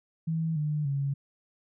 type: tone with pitch steps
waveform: sine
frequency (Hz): 162 / 150.28 / 139.41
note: E3 / D3 / C#3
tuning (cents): -30 / +40 / +10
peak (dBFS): -26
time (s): 0.27-1.14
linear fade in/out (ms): 10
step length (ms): 290
effects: none